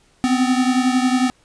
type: beating tone pair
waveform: square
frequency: 251.5 / 262.5 Hz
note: B3 / C4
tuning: +32 / +6 cents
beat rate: 11 Hz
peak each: -17 / -21 dBFS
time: 0.24-1.3 s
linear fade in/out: 0 ms
effects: pink hiss -57 dBFS RMS until 1.44 s + resampled to 22050 Hz